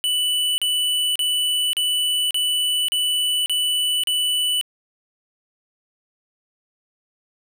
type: tone bursts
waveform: square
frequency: 2974 Hz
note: F#7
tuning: 8 cents sharp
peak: -19 dBFS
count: 8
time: 0.04-4.612 s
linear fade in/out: 0 ms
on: 540 ms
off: 36 ms
effects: none